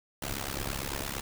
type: noise with amplitude modulation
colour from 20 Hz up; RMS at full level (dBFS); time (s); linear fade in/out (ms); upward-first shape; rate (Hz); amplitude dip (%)
pink; -31; 0.22-1.21; 5; sine; 68.9; 95
effects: none